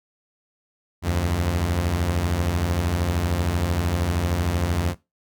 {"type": "beating tone pair", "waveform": "sawtooth", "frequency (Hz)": [74.8, 87.8], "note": ["D2", "F2"], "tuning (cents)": [32, 10], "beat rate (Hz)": 13, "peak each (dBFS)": [-23, -18], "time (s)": [1.02, 4.95], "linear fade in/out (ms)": 50, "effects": ["noise-tail reverb RT60 0.2 s tail -17 dB re dry"]}